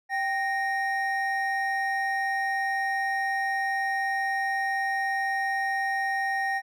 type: tone pair together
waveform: triangle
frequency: 781.2 / 1858 Hz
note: G5 / A#6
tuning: -6 / -6 cents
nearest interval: octave + minor third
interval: 1500 cents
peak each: -26 dBFS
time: 0.09-6.62 s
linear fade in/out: 50 ms
effects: none